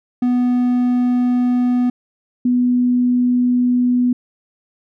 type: tone pair in turn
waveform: triangle / sine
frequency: 246.9 / 246.9 Hz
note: B3 / B3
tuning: 0 / 0 cents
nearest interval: unison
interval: 0 cents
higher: neither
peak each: -11 / -12 dBFS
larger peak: first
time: 0.22-1.9 / 2.45-4.13 s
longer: neither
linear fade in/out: 5 ms
effects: none